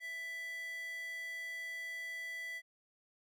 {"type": "tone with high-pass filter", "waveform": "square", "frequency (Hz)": 662, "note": "E5", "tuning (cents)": 7, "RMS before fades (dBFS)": -43, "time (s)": [0, 2.62], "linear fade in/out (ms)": 50, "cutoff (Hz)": 1900, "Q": 5.3, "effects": []}